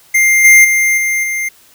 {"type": "tone with level steps", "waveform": "square", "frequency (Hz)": 2100, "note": "C7", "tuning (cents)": 6, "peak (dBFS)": [-8, -3, -10, -13, -16], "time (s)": [0.14, 1.49], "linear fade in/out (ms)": 10, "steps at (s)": [0.44, 0.64, 0.97, 1.23], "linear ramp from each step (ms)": 10, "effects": ["white hiss -46 dBFS RMS until 1.74 s"]}